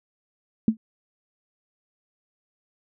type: tone with exponential decay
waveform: sine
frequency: 220.9 Hz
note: A3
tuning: 7 cents sharp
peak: -11 dBFS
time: 0.68-0.77 s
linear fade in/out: 2 ms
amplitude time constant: 18 ms
effects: none